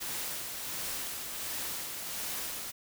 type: noise with tremolo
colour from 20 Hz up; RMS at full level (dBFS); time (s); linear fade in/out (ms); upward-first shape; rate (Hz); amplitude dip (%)
white; -36; 0-2.72; 20; sine; 1.4; 35
effects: none